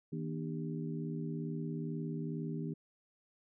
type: harmonic tone with a mistuned harmonic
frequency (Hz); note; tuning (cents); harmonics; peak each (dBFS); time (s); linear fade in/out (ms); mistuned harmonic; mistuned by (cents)
79.6; D#2; +40; 2 / 3 / 4 / 5; -38 / -42 / -44 / -46; 0.12-2.74; 10; 4; -97
effects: none